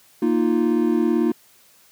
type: chord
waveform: triangle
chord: Bb suspended fourth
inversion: none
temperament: equal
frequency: 233.1 / 311.1 / 349.2 Hz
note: Bb3 / Eb4 / F4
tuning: 0 / 0 / 0 cents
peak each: -19 dBFS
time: 0.22-1.32 s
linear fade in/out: 5 ms
effects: white hiss -54 dBFS RMS until 1.91 s + high-pass 80 Hz 12 dB/octave